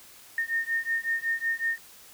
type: beating tone pair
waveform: sine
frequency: 1828 / 1833.4 Hz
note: A#6 / A#6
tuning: -34 / -29 cents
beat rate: 5.4 Hz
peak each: -29 dBFS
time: 0.38-1.78 s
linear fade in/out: 2 ms
effects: white hiss -51 dBFS RMS until 2.13 s